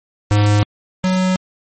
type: tone pair in turn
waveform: square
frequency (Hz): 103.83 / 185.59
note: G#2 / F#3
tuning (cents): 0 / +6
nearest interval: minor seventh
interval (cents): 1006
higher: second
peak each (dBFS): -11 / -14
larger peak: first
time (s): 0.31-0.63 / 1.04-1.36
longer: neither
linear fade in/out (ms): 0
effects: MP3 32 kbps